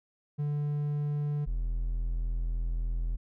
triangle tone pair in turn, 146.8 / 41.72 Hz, D3 / E1, 0 / +22 cents, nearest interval octave + minor seventh, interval 2178 cents, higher first, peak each -26 dBFS, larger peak neither, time 0.38-1.46 / 1.46-3.17 s, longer second, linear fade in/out 20 ms, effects none

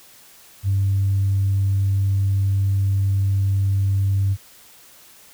sine tone, 98 Hz, G2, in tune, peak -15 dBFS, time 0.63-4.37 s, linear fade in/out 50 ms, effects tanh soft clip ceiling -12 dBFS + white hiss -48 dBFS RMS until 5.33 s

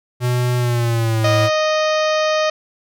square tone with pitch glide, 123.47 to 108.74 Hz, B2 to A2, 0 to -20 cents, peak -16 dBFS, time 0.2-1.5 s, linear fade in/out 50 ms, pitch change -220 cents, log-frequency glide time 0.57-1.32 s
harmonic tone, 620 Hz, D#5, 6 cents flat, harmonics 1 / 2 / 3 / 4 / 5 / 6 / 7 / 8 / 9 / 10, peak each -16 / -22 / -26 / -28 / -30 / -32 / -33 / -34 / -35 / -36 dBFS, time 1.24-2.5 s, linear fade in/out 5 ms
effects none

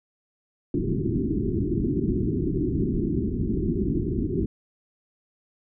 white low-pass noise, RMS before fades -25 dBFS, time 0.74-4.46 s, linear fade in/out 2 ms, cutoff 390 Hz, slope 96 dB/octave, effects none

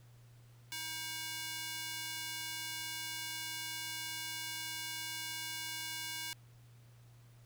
square tone with high-pass filter, 318.4 Hz, D#4, 40 cents sharp, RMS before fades -42 dBFS, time 0.72-6.33 s, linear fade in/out 0 ms, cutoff 2300 Hz, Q 0.75, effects added 119 Hz sine -57 dBFS peak until 7.45 s + pink hiss -68 dBFS RMS until 7.45 s

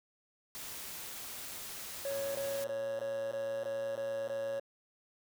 white noise, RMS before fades -44 dBFS, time 0.55-2.64 s, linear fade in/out 0 ms
triangle tone bursts, 554.4 Hz, C#5, in tune, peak -32 dBFS, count 8, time 2.05-4.597 s, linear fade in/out 2 ms, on 300 ms, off 21 ms
5% pulse tone, 116.54 Hz, A#2, in tune, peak -37 dBFS, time 2.09-4.6 s, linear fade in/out 20 ms
effects none

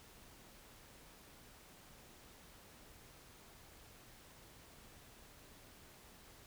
silence, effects pink hiss -60 dBFS RMS until 6.46 s

